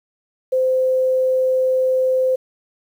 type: tone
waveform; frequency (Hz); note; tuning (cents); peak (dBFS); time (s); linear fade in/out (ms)
sine; 517; C5; -21; -14; 0.52-2.36; 10
effects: 8-bit